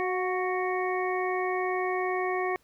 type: harmonic tone with a mistuned harmonic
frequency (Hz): 370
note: F#4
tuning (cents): 0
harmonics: 1 / 2 / 3 / 5 / 6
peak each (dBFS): -29 / -32 / -34 / -36 / -37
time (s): 0-2.56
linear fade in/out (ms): 0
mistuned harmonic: 2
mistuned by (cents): -29
effects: pink hiss -66 dBFS RMS until 2.63 s